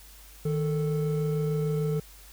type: tone pair together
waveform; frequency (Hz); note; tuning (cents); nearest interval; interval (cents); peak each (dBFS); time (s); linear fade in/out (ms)
triangle; 155.56 / 440; D#3 / A4; 0 / 0; octave + tritone; 1800; -24 / -28; 0.45-2; 5
effects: added 50 Hz sine -50 dBFS peak until 2.32 s + white hiss -52 dBFS RMS until 2.32 s